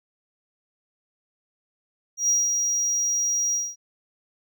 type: tone with ADSR envelope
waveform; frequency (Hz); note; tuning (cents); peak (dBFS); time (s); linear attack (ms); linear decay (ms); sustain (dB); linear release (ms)
triangle; 5730; F8; +44; -16; 2.17-3.76; 120; 190; -4; 220
effects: none